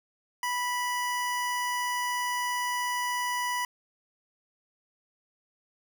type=tone; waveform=25% pulse; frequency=983 Hz; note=B5; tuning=8 cents flat; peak=-24 dBFS; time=0.43-3.65 s; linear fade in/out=2 ms; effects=none